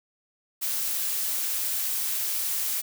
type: noise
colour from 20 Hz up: blue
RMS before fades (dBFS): -28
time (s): 0.61-2.82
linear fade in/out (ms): 20
effects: none